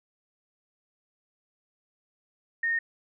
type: tone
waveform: sine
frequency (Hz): 1842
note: A#6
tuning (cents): -21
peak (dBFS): -24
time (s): 2.63-2.79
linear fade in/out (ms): 5
effects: none